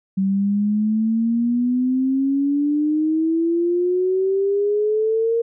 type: exponential sweep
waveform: sine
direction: up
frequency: 190.7 to 466.2 Hz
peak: -16 dBFS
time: 0.17-5.42 s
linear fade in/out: 10 ms
effects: none